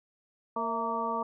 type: harmonic tone with a mistuned harmonic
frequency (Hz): 230.5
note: A#3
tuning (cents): -19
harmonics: 1 / 2 / 3 / 4 / 5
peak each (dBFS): -38 / -37 / -37 / -33 / -33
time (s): 0.56-1.23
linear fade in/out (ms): 5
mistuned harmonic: 3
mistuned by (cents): -73
effects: none